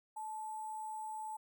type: tone with sample-and-hold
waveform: sine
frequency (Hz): 869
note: A5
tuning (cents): -22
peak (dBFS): -40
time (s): 0.16-1.37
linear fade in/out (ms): 10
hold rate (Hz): 8820
effects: none